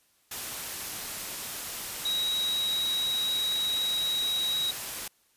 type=tone in noise; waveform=sine; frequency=3831 Hz; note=A#7; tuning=47 cents sharp; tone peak=-26 dBFS; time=2.05-4.71 s; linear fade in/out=5 ms; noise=white; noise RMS=-36 dBFS; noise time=0.31-5.08 s; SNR=+7 dB; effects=white hiss -67 dBFS RMS until 5.36 s + resampled to 32000 Hz